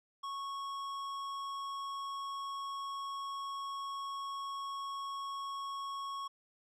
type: tone with tanh clipping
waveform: triangle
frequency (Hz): 1103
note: C#6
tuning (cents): -9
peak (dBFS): -40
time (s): 0.23-6.28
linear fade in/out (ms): 10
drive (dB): 17
effects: none